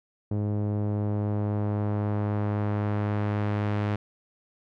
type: tone with low-pass filter sweep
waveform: sawtooth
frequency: 103.8 Hz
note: G#2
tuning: in tune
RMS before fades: -27 dBFS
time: 0.31-3.96 s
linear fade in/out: 5 ms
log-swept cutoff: 460 to 2500 Hz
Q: 0.76
effects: none